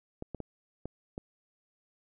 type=clicks; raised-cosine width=2 ms; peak=-24 dBFS; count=5; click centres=0.224 / 0.347 / 0.403 / 0.856 / 1.179 s; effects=none